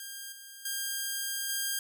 5% pulse tone with level steps, 1606 Hz, G6, 41 cents sharp, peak -29 / -35 / -21 / -19 dBFS, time 0-1.79 s, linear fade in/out 2 ms, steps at 0.32 / 0.65 / 1.49 s, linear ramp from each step 5 ms, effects none

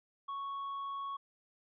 sine tone with tanh clipping, 1108.7 Hz, C#6, in tune, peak -38 dBFS, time 0.28-1.17 s, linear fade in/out 10 ms, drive 3 dB, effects resampled to 11025 Hz

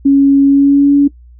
sine tone with pitch glide, 277.2 to 283.8 Hz, C#4 to C#4, 0 to +41 cents, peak -4 dBFS, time 0.05-1.08 s, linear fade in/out 10 ms, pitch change +41 cents, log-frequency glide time 0.45-0.94 s, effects noise-tail reverb RT60 0.1 s tail -19 dB re dry + added 60 Hz sine -36 dBFS peak until 1.39 s

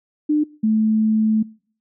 sine tone pair in turn, 300.7 / 217.9 Hz, D4 / A3, +41 / -17 cents, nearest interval tritone, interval 558 cents, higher first, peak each -14 dBFS, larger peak neither, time 0.29-0.44 / 0.63-1.43 s, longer second, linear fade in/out 10 ms, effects noise-tail reverb RT60 0.5 s tail -24 dB re dry

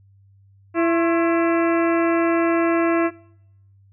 harmonic tone with a mistuned harmonic, 334.5 Hz, E4, 25 cents sharp, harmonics 1 / 2 / 3 / 4 / 5 / 6 / 7 / 8, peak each -17 / -23 / -27 / -29 / -31 / -33 / -34 / -35 dBFS, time 0.74-3.11 s, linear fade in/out 50 ms, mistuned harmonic 3, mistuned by +110 cents, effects noise-tail reverb RT60 0.8 s tail -24 dB re dry + added 98 Hz sine -50 dBFS peak until 3.92 s

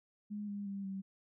sine tone with pitch steps, 207.7 / 202.7 / 197.86 / 193.12 Hz, G#3 / G#3 / G3 / G3, 0 / -42 / +16 / -26 cents, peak -38 dBFS, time 0.3-1.02 s, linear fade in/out 20 ms, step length 180 ms, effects none

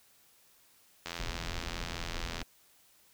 click train, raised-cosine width 0.2 ms, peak -20 dBFS, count 116, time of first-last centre 1.06-2.416 s, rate 84.8 Hz
brown noise, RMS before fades -40 dBFS, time 1.19-2.43 s, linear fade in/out 0 ms
effects white hiss -64 dBFS RMS until 3.13 s

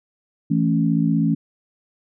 sine chord, A major, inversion second, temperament equal, 164.81 / 220 / 277.2 Hz, E3 / A3 / C#4, 0 / 0 / 0 cents, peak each -19 / -21 / -21 dBFS, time 0.5-1.35 s, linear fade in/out 10 ms, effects none

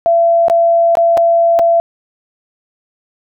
sine tone with dropouts, 675 Hz, E5, 41 cents sharp, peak -7 dBFS, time 0.06-1.8 s, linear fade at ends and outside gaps 0 ms, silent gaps 0.483-0.499 / 0.953-0.971 / 1.172-1.176 / 1.59-1.594 s, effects none

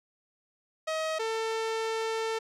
sawtooth tone pair in turn, 634 / 447 Hz, D#5 / A4, +32 / +27 cents, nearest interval tritone, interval 605 cents, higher first, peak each -25 / -25 dBFS, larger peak neither, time 0.87-1.19 / 1.19-2.39 s, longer second, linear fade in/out 10 ms, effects low-pass 7000 Hz 12 dB/octave

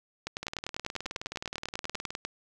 two click trains, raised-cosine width 0.2 ms, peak -16 / -19 dBFS, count 21 / 33, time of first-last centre 0.27-2.25 / 0.43-2.105 s, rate 10.1 / 19.1 Hz, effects none

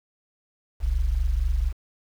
sine tone pair together, 40.1 / 64.2 Hz, E1 / C2, -47 / -32 cents, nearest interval minor sixth, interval 815 cents, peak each -22 dBFS, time 0.8-1.73 s, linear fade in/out 50 ms, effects tanh soft clip ceiling -15 dBFS + 8-bit

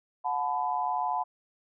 sine tone cluster, 726 / 867 / 1000 Hz, F#5 / A5 / B5, -33 / -26 / +21 cents, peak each -31 dBFS, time 0.24-1.24 s, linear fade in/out 20 ms, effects none

